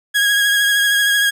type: tone with vibrato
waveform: 30% pulse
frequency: 1647 Hz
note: G#6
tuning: 15 cents flat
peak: -10 dBFS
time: 0.14-1.31 s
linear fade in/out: 20 ms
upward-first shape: sine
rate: 13 Hz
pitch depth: 24 cents each way
effects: none